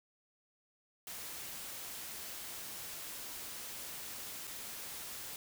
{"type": "noise with dropouts", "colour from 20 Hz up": "white", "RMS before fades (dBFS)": -45, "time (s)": [1.07, 5.36], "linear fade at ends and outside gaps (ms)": 1, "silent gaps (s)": [4.471, 4.475], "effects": []}